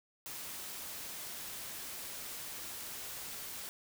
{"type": "noise", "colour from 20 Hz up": "white", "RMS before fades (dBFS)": -44, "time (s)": [0.26, 3.69], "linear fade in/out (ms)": 0, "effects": []}